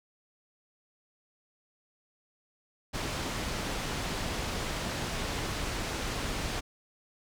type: low-pass noise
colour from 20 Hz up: pink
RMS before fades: -34 dBFS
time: 2.93-6.61 s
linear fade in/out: 20 ms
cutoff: 6900 Hz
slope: 12 dB/octave
effects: none